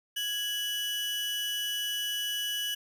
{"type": "tone pair together", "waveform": "40% pulse", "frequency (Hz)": [1664.5, 2960], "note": ["G#6", "F#7"], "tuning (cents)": [3, 0], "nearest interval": "minor seventh", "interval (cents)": 997, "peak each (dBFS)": [-38, -30], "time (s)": [0.16, 2.75], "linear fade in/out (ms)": 10, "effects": []}